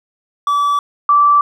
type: tone pair in turn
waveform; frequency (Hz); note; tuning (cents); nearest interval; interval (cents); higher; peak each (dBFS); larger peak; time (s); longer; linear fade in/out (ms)
triangle / sine; 1152 / 1163.4; D6 / D6; -34 / -17; unison; 17; second; -10 / -7; second; 0.47-0.79 / 1.09-1.41; neither; 2
effects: none